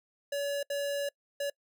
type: tone bursts at uneven times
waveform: square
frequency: 568 Hz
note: C#5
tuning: 42 cents sharp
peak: -31 dBFS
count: 3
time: 0.32-0.63 / 0.7-1.09 / 1.4-1.5 s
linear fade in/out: 5 ms
effects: noise-tail reverb RT60 0.1 s tail -25 dB re dry